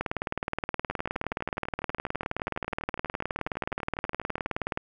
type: two click trains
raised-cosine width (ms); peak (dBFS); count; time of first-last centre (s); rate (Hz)
0.5; -13 / -24; 92 / 44; 0.01-4.774 / 0.91-4.464; 19.1 / 12.1
effects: none